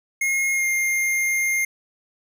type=tone with pitch glide; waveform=square; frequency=2150 to 2118 Hz; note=C7 to C7; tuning=+47 to +21 cents; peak=-20 dBFS; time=0.21-1.65 s; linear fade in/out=5 ms; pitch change=-26 cents; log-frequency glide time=0.53-0.66 s; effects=none